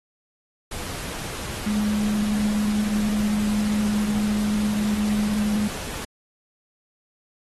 sine tone in noise, 210 Hz, G#3, 19 cents sharp, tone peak -20 dBFS, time 1.66-5.68 s, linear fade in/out 5 ms, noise pink, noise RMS -33 dBFS, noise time 0.71-6.05 s, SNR +10 dB, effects AAC 32 kbps

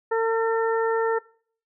harmonic tone, 452.3 Hz, A4, 48 cents sharp, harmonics 1 / 2 / 3 / 4, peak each -21 / -27 / -31 / -33 dBFS, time 0.11-1.19 s, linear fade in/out 10 ms, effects noise-tail reverb RT60 0.5 s tail -22 dB re dry

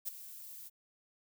violet noise with ADSR envelope, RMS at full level -35 dBFS, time 0.05-0.7 s, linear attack 29 ms, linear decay 14 ms, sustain -14 dB, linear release 29 ms, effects none

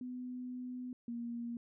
sine tone pair in turn, 250.3 / 236.1 Hz, B3 / A#3, +23 / +22 cents, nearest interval minor second, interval 101 cents, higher first, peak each -40 / -38 dBFS, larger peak second, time 0.01-0.93 / 1.08-1.57 s, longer first, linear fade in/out 2 ms, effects none

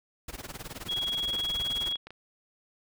pink noise with tremolo, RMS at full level -38 dBFS, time 0.28-1.92 s, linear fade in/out 5 ms, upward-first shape sine, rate 19 Hz, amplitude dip 90%
sine tone, 3322 Hz, G#7, in tune, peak -28 dBFS, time 0.88-1.97 s, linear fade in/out 20 ms
clicks, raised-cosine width 0.3 ms, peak -28 dBFS, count 8, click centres 1.332 / 1.365 / 1.6 / 1.841 / 1.924 / 1.957 / 2.07 / 2.106 s
effects none

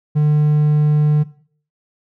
triangle tone, 150 Hz, D3, 37 cents sharp, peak -9 dBFS, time 0.15-1.24 s, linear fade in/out 20 ms, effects noise-tail reverb RT60 0.5 s tail -17 dB re dry

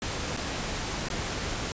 pink noise with dropouts, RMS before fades -32 dBFS, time 0.02-1.72 s, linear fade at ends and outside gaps 1 ms, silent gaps 0.366-0.372 / 1.086-1.101 s, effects resampled to 16000 Hz

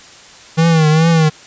square tone with vibrato, 160 Hz, D#3, 49 cents sharp, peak -9 dBFS, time 0.57-1.3 s, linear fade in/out 20 ms, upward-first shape triangle, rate 2.4 Hz, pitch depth 90 cents each way, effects white hiss -39 dBFS RMS until 1.46 s + resampled to 16000 Hz

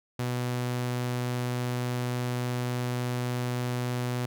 sawtooth tone, 123.47 Hz, B2, in tune, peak -24 dBFS, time 0.19-4.26 s, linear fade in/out 5 ms, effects none

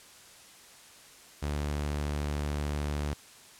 sawtooth tone, 73.42 Hz, D2, in tune, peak -26 dBFS, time 1.42-3.14 s, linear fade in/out 10 ms, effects white hiss -53 dBFS RMS until 3.59 s + low-pass 10000 Hz 12 dB/octave

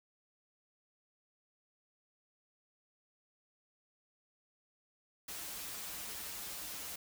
white noise with comb filter, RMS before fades -44 dBFS, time 5.28-6.96 s, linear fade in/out 5 ms, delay 7.9 ms, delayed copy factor -0.85, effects none

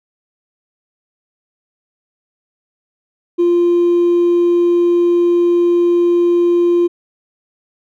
triangle tone with hard clipping, 347.5 Hz, F4, 9 cents flat, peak -9 dBFS, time 3.38-6.88 s, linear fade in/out 20 ms, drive 2 dB, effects none

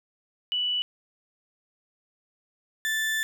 sine / 35% pulse tone pair in turn, 2960 / 1760 Hz, F#7 / A6, 0 / 0 cents, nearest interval major sixth, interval 900 cents, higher first, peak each -24 / -23 dBFS, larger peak second, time 0.52-0.82 / 2.85-3.23 s, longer second, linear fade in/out 0 ms, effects none

